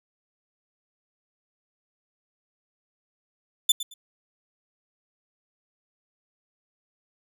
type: tone with echo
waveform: sawtooth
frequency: 3520 Hz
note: A7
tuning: in tune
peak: -12 dBFS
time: 3.69-3.72 s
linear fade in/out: 5 ms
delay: 110 ms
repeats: 2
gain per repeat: -14 dB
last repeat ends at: 3.94 s
effects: none